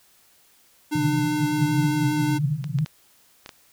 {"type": "tone with vibrato", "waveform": "square", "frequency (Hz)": 300.1, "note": "D4", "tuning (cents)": 38, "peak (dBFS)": -23, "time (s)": [0.91, 2.39], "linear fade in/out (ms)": 20, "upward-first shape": "sine", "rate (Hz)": 5.1, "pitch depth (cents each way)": 10}
{"type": "band-pass noise", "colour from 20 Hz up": "white", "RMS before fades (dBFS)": -25, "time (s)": [0.95, 2.85], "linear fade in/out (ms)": 5, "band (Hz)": [130, 160], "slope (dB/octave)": 96}
{"type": "clicks", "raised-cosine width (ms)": 0.2, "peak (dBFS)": -20, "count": 5, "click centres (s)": [2.642, 2.787, 2.861, 3.461, 3.492]}
{"effects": ["white hiss -58 dBFS RMS until 3.72 s"]}